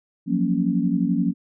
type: chord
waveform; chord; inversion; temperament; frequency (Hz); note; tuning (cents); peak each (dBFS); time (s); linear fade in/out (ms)
sine; Gb major seventh; third; equal with one note detuned; 174.61 / 186.28 / 233.1 / 277.2; F3 / Gb3 / Bb3 / Db4; 0 / +12 / 0 / 0; -24; 0.26-1.34; 50
effects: none